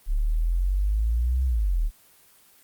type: exponential two-way sweep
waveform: sine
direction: up then down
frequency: 34.63 to 66 to 34.63 Hz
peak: -20 dBFS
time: 0.06-1.91 s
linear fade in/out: 50 ms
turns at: 1.45 s
effects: white hiss -56 dBFS RMS until 2.63 s + Opus 24 kbps